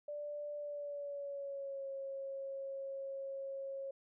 sine tone with pitch glide, 587.3 to 544.8 Hz, D5 to C#5, 0 to -30 cents, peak -40 dBFS, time 0.08-3.91 s, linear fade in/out 5 ms, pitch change -130 cents, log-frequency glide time 0.57-1.88 s, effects none

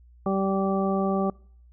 harmonic tone, 193.9 Hz, G3, 19 cents flat, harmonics 1 / 2 / 3 / 4 / 6, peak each -25 / -28 / -30 / -31 / -33 dBFS, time 0.26-1.3 s, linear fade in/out 2 ms, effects noise-tail reverb RT60 0.6 s tail -26 dB re dry + added 60 Hz sine -50 dBFS peak until 1.72 s

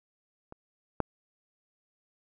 clicks, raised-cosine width 1 ms, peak -30 / -12 dBFS, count 2, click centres 0.524 / 1.003 s, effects none

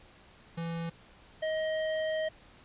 square tone pair in turn, 167 / 629.4 Hz, E3 / D#5, +23 / +20 cents, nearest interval octave + major seventh, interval 2297 cents, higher second, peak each -34 / -30 dBFS, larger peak second, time 0.57-0.9 / 1.42-2.29 s, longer second, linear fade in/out 10 ms, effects pink hiss -57 dBFS RMS until 2.64 s + resampled to 8000 Hz

